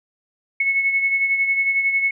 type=beating tone pair; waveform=sine; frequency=2196 / 2207 Hz; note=C#7 / C#7; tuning=-17 / -8 cents; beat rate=11 Hz; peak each=-17 / -26 dBFS; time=0.6-2.11 s; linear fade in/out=5 ms; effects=none